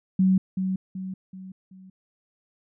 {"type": "tone with echo", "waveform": "sine", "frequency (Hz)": 188.2, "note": "F#3", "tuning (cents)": 30, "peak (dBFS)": -16, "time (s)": [0.19, 0.38], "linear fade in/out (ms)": 5, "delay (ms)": 380, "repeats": 4, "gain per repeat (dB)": -7, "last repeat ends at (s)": 1.9, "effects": []}